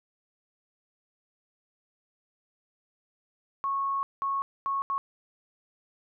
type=tone bursts at uneven times; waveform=sine; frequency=1100 Hz; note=C#6; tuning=14 cents flat; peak=-26 dBFS; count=4; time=3.64-4.03 / 4.22-4.42 / 4.66-4.82 / 4.9-4.98 s; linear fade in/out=0 ms; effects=none